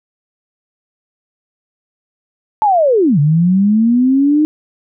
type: linear two-way sweep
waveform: sine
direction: down then up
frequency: 885 to 140.7 to 309.1 Hz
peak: -8 dBFS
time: 2.62-4.45 s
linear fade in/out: 0 ms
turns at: 3.19 s
effects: none